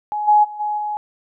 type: tone with level steps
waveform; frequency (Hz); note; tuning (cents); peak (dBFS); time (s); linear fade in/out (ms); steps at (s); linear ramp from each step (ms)
sine; 840; G#5; +19; -20 / -9 / -29 / -19 / -21; 0.12-0.97; 0; 0.27 / 0.43 / 0.59 / 0.77; 20
effects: none